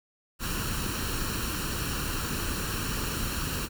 pink noise with comb filter, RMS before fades -31 dBFS, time 0.39-3.69 s, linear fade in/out 50 ms, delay 0.71 ms, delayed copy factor +0.65, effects none

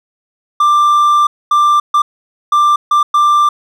triangle tone bursts at uneven times, 1183 Hz, D6, 12 cents sharp, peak -5 dBFS, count 6, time 0.6-1.27 / 1.51-1.8 / 1.94-2.02 / 2.52-2.76 / 2.91-3.03 / 3.14-3.49 s, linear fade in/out 5 ms, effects none

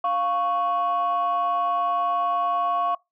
sine tone pair together, 700.4 / 1108.7 Hz, F5 / C#6, +5 / 0 cents, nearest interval minor sixth, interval 795 cents, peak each -23 / -21 dBFS, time 0.04-2.95 s, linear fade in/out 5 ms, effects noise-tail reverb RT60 0.2 s tail -24 dB re dry + tanh soft clip ceiling -16 dBFS

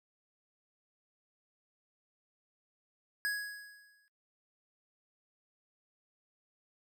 square tone with exponential decay, 1666 Hz, G#6, 5 cents sharp, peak -30 dBFS, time 3.25-4.08 s, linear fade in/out 0 ms, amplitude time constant 180 ms, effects noise-tail reverb RT60 0.1 s tail -17 dB re dry

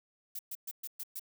violet noise bursts, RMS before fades -40 dBFS, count 6, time 0.35-1.196 s, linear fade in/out 5 ms, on 41 ms, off 120 ms, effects none

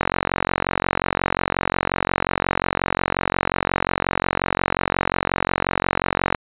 click train, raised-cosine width 0.5 ms, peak -3 dBFS, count 290, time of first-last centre 0.01-6.348 s, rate 45.6 Hz, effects resampled to 8000 Hz

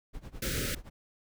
brown noise with tremolo, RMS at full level -40 dBFS, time 0.13-0.9 s, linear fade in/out 20 ms, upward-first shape sine, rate 9.6 Hz, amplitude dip 90%
pink band-stop noise, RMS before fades -33 dBFS, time 0.42-0.75 s, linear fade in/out 5 ms, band 580 to 1300 Hz, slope 96 dB/octave
effects none

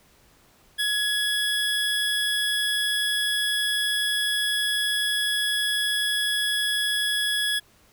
square tone pair together, 1681 / 3362 Hz, G#6 / G#7, +20 / +20 cents, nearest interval octave, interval 1200 cents, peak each -27 / -25 dBFS, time 0.78-7.6 s, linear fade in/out 20 ms, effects pink hiss -58 dBFS RMS until 7.92 s

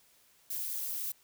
violet noise with amplitude modulation, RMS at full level -32 dBFS, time 0.5-1.12 s, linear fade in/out 5 ms, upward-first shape sine, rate 291 Hz, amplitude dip 100%, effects white hiss -65 dBFS RMS until 1.23 s

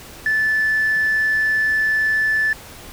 sine tone, 1748 Hz, A6, 12 cents flat, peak -14 dBFS, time 0.26-2.53 s, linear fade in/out 2 ms, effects tanh soft clip ceiling -12 dBFS + pink hiss -39 dBFS RMS until 2.92 s

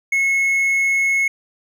triangle tone, 2182 Hz, C#7, 28 cents flat, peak -13 dBFS, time 0.12-1.28 s, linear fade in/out 5 ms, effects none

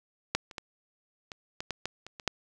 clicks, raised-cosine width 0.2 ms, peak -8 / -28 / -19 / -23 / -18 / -15 / -15 / -26 / -25 / -9 dBFS, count 10, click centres 0.35 / 0.512 / 0.582 / 1.318 / 1.605 / 1.707 / 1.856 / 2.066 / 2.198 / 2.277 s, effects none

